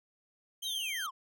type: tone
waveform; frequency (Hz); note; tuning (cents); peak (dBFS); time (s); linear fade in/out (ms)
sawtooth; 3156; G7; +11; -34; 0.62-1.07; 10
type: linear sweep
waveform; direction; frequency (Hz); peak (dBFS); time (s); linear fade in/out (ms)
triangle; down; 4000 to 976; -34; 0.64-1.11; 20
effects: none